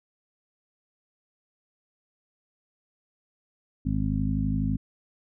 harmonic tone with a mistuned harmonic, 51.91 Hz, G#1, in tune, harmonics 1 / 2 / 3 / 4 / 5, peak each -30 / -30 / -30 / -30 / -30 dBFS, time 3.85-4.77 s, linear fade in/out 10 ms, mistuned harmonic 1, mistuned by +23 cents, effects none

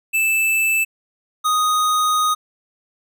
square tone pair in turn, 2637 / 1244.5 Hz, E7 / D#6, 0 / 0 cents, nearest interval octave + minor second, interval 1300 cents, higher first, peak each -16 dBFS, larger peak neither, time 0.13-0.85 / 1.44-2.35 s, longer second, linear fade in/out 20 ms, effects none

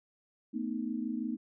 sine tone cluster, 223.6 / 249.7 / 310.3 Hz, A3 / B3 / D#4, +28 / +19 / -5 cents, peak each -36 / -36 / -38 dBFS, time 0.53-1.37 s, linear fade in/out 20 ms, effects none

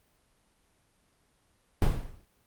brown noise with exponential decay, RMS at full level -19 dBFS, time 1.82-2.25 s, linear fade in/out 2 ms, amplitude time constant 93 ms, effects pink hiss -69 dBFS RMS until 2.46 s + Opus 32 kbps

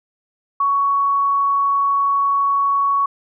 sine tone, 1117 Hz, C#6, 13 cents sharp, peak -14 dBFS, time 0.6-3.06 s, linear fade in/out 5 ms, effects none

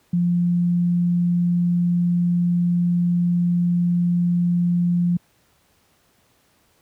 sine tone, 174.61 Hz, F3, in tune, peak -16 dBFS, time 0.13-5.17 s, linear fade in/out 5 ms, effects pink hiss -61 dBFS RMS until 6.81 s + high-pass 60 Hz 12 dB/octave

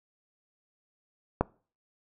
click, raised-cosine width 1 ms, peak -9 dBFS, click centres 1.41 s, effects noise-tail reverb RT60 0.4 s tail -23 dB re dry

